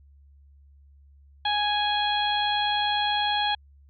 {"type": "harmonic tone", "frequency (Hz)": 830.6, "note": "G#5", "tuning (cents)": 0, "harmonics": [1, 2, 3, 4, 5], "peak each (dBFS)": [-25, -31, -36, -27, -35], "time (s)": [1.45, 3.55], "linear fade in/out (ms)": 5, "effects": ["added 70 Hz sine -51 dBFS peak until 3.89 s"]}